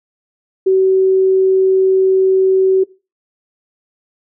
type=tone; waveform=sine; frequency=379.6 Hz; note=F#4; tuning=44 cents sharp; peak=-8 dBFS; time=0.66-2.84 s; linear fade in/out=10 ms; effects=noise-tail reverb RT60 0.3 s tail -21 dB re dry